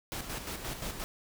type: noise with tremolo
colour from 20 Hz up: pink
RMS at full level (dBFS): -37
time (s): 0.12-1.04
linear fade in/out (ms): 0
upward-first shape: square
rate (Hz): 5.7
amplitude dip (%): 50
effects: none